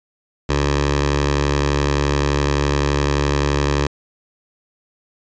10% pulse tone with notch filter, 71.7 Hz, D2, 41 cents flat, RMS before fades -18 dBFS, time 0.49-3.87 s, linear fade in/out 5 ms, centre 220 Hz, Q 1.6, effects resampled to 16000 Hz

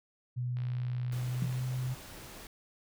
sine tone with pitch glide, 123.47 to 127.53 Hz, B2 to C3, 0 to -44 cents, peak -31 dBFS, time 0.36-1.95 s, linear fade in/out 20 ms, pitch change +56 cents, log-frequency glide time 1.15-1.61 s
click train, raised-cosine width 0.3 ms, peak -36 dBFS, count 63, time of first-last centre 0.57-1.593 s, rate 60.6 Hz
pink noise, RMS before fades -48 dBFS, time 1.12-2.47 s, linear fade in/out 2 ms
sine tone with exponential decay, 167.3 Hz, E3, 26 cents sharp, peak -28 dBFS, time 1.42-1.58 s, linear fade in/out 2 ms, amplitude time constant 33 ms
effects none

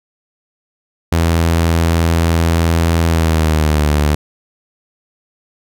sawtooth tone with pitch glide, 83.1 to 74.46 Hz, E2 to D2, +15 to +24 cents, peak -7 dBFS, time 1.12-4.15 s, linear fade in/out 5 ms, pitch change -191 cents, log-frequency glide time 3.07-3.89 s, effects none

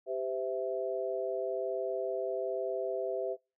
sine chord, C major, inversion second, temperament equal with one note detuned, 392 / 513.1 / 659.3 Hz, G4 / C5 / E5, 0 / -34 / 0 cents, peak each -36 / -36 / -35 dBFS, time 0.06-3.37 s, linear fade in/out 50 ms, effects noise-tail reverb RT60 0.3 s tail -26 dB re dry

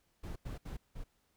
brown noise bursts at uneven times, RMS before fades -42 dBFS, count 4, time 0.23-0.36 / 0.45-0.58 / 0.65-0.77 / 0.95-1.04 s, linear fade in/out 10 ms, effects pink hiss -75 dBFS RMS until 1.36 s

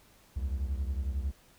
triangle beating tone pair, 65.41 / 76.41 Hz, C2 / D#2, 0 / -31 cents, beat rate 11 Hz, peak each -29 / -34 dBFS, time 0.36-1.32 s, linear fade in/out 10 ms, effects pink hiss -61 dBFS RMS until 1.58 s

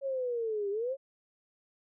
sine linear two-way sweep, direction down then up, 555 to 393 to 555 Hz, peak -30 dBFS, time 0.01-0.97 s, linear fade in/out 50 ms, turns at 0.7 s, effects none

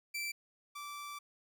sawtooth tone pair in turn, 2335 / 1165.3 Hz, D7 / D6, -11 / -14 cents, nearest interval octave, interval 1203 cents, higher first, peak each -33 / -39 dBFS, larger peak first, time 0.14-0.32 / 0.75-1.19 s, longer second, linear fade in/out 10 ms, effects none

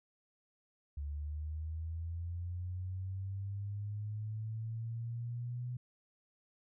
sine linear sweep, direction up, 71.4 to 124.2 Hz, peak -37 dBFS, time 0.97-5.77 s, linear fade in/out 5 ms, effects none

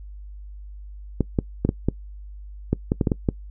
clicks, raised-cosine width 3 ms, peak -6 dBFS, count 11, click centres 1.207 / 1.388 / 1.65 / 1.691 / 1.886 / 2.73 / 2.919 / 3.012 / 3.072 / 3.118 / 3.288 s, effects noise-tail reverb RT60 0.1 s tail -22 dB re dry + added 50 Hz sine -36 dBFS peak until 3.5 s

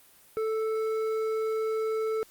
triangle tone with hard clipping, 440 Hz, A4, in tune, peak -28 dBFS, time 0.37-2.23 s, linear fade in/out 0 ms, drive 11 dB, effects white hiss -57 dBFS RMS until 2.3 s + Opus 32 kbps

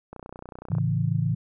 click train, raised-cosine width 1 ms, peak -25 dBFS, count 21, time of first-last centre 0.13-0.784 s, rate 30.6 Hz
sine chord, A major, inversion none, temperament equal, 110 / 138.59 / 164.81 Hz, A2 / C#3 / E3, 0 / 0 / 0 cents, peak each -26 dBFS, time 0.7-1.35 s, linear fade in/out 10 ms
effects none

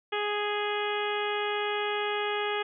harmonic tone, 415.3 Hz, G#4, in tune, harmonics 1 / 2 / 3 / 4 / 5 / 6 / 7 / 8, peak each -31 / -34 / -36 / -37 / -38 / -39 / -39 / -40 dBFS, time 0.12-2.63 s, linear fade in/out 10 ms, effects none

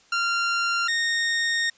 sawtooth tone pair in turn, 1385 / 1848.8 Hz, F6 / A#6, -15 / -15 cents, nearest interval perfect fourth, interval 500 cents, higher second, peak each -18 dBFS, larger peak neither, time 0.12-0.88 / 0.88-1.7 s, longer second, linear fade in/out 5 ms, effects white hiss -57 dBFS RMS until 1.77 s + resampled to 16000 Hz

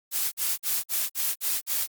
blue noise bursts, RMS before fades -26 dBFS, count 7, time 0.11-1.874 s, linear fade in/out 50 ms, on 210 ms, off 49 ms, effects Opus 48 kbps

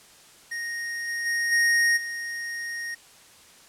square tone with level steps, 1864.7 Hz, A#6, in tune, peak -30 / -28 / -24 / -19 / -31 dBFS, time 0.51-2.95 s, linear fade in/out 10 ms, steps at 1.07 / 1.25 / 1.51 / 1.96 s, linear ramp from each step 20 ms, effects white hiss -52 dBFS RMS until 3.68 s + low-pass 10000 Hz 12 dB/octave

